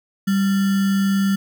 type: tone with sample-and-hold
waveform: sine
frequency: 196 Hz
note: G3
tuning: in tune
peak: -15 dBFS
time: 0.27-1.36 s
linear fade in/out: 10 ms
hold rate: 1575 Hz
effects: none